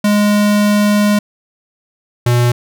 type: tone pair in turn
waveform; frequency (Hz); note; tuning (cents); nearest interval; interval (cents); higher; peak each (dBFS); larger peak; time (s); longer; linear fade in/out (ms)
square; 207.2 / 121.13; G#3 / B2; -4 / -33; major sixth; 929; first; -10; neither; 0.04-1.19 / 2.26-2.52; first; 5
effects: none